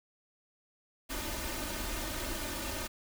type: noise with comb filter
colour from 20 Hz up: pink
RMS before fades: -37 dBFS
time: 1.09-2.88 s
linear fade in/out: 20 ms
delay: 3.3 ms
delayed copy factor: +0.85
effects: none